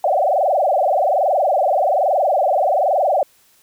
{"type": "tone with frequency modulation", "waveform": "sine", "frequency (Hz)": 670, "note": "E5", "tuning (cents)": 28, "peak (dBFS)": -13, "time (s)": [0.04, 3.23], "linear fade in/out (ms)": 2, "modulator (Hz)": 21.2, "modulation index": 5.1, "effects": ["white hiss -55 dBFS RMS until 3.62 s"]}